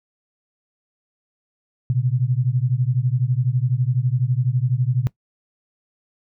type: beating tone pair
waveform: sine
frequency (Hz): 120.3 / 132.3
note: B2 / C3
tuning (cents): -45 / +20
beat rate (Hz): 12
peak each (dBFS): -20 / -20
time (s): 1.9-5.07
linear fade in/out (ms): 0
effects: noise-tail reverb RT60 0.1 s tail -20 dB re dry